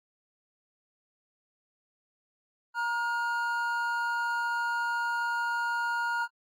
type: tone pair together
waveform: triangle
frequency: 940.7 / 1427 Hz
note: A#5 / F6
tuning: +15 / +37 cents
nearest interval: perfect fifth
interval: 722 cents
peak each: -29 / -28 dBFS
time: 2.74-6.28 s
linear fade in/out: 50 ms
effects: AAC 48 kbps